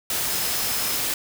sine tone in noise, 5140 Hz, E8, 45 cents flat, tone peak -34 dBFS, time 0.3-0.97 s, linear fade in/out 2 ms, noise white, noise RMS -25 dBFS, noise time 0.1-1.14 s, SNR -12 dB, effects none

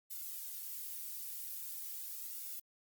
violet noise with flanger, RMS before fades -44 dBFS, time 0.1-2.6 s, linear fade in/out 10 ms, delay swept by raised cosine 1.4 to 3.5 ms, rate 0.43 Hz, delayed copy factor +0.6, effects Opus 48 kbps

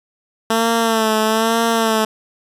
10% pulse tone with vibrato, 223.5 Hz, A3, 27 cents sharp, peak -6 dBFS, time 0.5-2.05 s, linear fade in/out 5 ms, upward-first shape sine, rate 1.1 Hz, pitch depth 50 cents each way, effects resampled to 32000 Hz

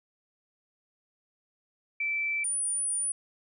sine tone pair in turn, 2326 / 9448 Hz, D7 / D9, -17 / +9 cents, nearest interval 2 octaves, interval 2426 cents, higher second, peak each -27 dBFS, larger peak neither, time 2-2.44 / 2.44-3.12 s, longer second, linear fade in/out 5 ms, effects none

